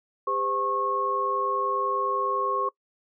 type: tone cluster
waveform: sine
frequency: 402 / 512 / 1091 Hz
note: G4 / C5 / C#6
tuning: +44 / -38 / -28 cents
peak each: -32 / -32 / -25 dBFS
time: 0.27-2.69 s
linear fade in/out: 5 ms
effects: noise-tail reverb RT60 0.1 s tail -22 dB re dry